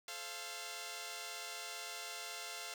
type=tone cluster; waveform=5% pulse; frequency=434.9 / 527 / 690 Hz; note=A4 / C5 / F5; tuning=-20 / +12 / -21 cents; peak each=-39 / -39 / -34 dBFS; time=0.08-2.74 s; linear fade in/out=2 ms; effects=none